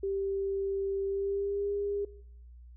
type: tone with pitch glide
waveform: sine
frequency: 392 to 404.7 Hz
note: G4 to G#4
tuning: 0 to -45 cents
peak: -29 dBFS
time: 0.03-2.05 s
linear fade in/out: 5 ms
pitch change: +55 cents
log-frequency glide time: 1.06-1.71 s
effects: noise-tail reverb RT60 0.7 s tail -20 dB re dry + added 60 Hz sine -48 dBFS peak until 2.76 s